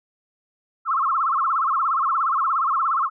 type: tone with vibrato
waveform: sine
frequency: 1200 Hz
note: D6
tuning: 37 cents sharp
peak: -18 dBFS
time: 0.85-3.1 s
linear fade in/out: 50 ms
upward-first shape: sine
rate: 17 Hz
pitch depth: 220 cents each way
effects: none